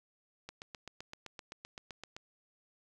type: click train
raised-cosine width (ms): 0.2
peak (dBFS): -27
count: 14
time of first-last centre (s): 0.49-2.165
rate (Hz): 7.76
effects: none